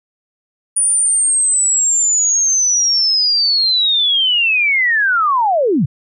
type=linear sweep; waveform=sine; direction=down; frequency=9520 to 110 Hz; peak=-11 dBFS; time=0.76-5.86 s; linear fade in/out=10 ms; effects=none